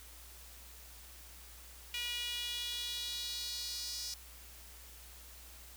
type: tone with high-pass filter sweep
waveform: sawtooth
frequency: 482.6 Hz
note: B4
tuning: 40 cents flat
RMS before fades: -40 dBFS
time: 1.94-4.14 s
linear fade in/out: 2 ms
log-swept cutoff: 2700 to 5100 Hz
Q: 3.9
effects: added 60 Hz sine -55 dBFS peak until 5.76 s + white hiss -55 dBFS RMS until 5.76 s